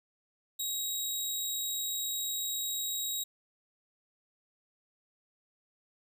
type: tone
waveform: 15% pulse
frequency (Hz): 3814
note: A#7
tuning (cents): +39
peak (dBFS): -25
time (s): 0.59-3.24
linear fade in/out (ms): 10
effects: none